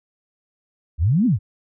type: exponential two-way sweep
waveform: sine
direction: up then down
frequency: 68 to 267.5 to 81.7 Hz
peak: -14 dBFS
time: 0.98-1.39 s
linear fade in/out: 50 ms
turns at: 1.26 s
effects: none